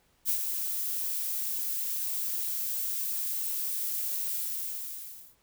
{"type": "noise with ADSR envelope", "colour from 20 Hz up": "violet", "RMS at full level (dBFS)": -26, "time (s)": [0.25, 5.36], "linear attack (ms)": 47, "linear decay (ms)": 81, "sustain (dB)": -6, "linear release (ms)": 1000, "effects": ["pink hiss -68 dBFS RMS until 5.42 s"]}